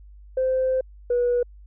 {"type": "tone pair in turn", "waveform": "sine", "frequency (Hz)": [519, 485.9], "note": ["C5", "B4"], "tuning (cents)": [-14, -28], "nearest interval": "minor second", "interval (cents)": 114, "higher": "first", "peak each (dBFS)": [-18, -17], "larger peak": "second", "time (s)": [[0.37, 0.81], [1.1, 1.43]], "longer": "first", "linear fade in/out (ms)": 5, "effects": ["tanh soft clip ceiling -15 dBFS", "added 50 Hz sine -43 dBFS peak until 1.66 s"]}